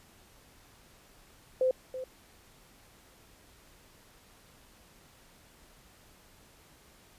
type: tone with echo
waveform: sine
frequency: 515 Hz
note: C5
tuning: 28 cents flat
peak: -23 dBFS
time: 1.61-1.71 s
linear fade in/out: 2 ms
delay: 330 ms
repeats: 1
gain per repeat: -12 dB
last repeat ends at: 2.04 s
effects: pink hiss -59 dBFS RMS until 7.18 s + resampled to 32000 Hz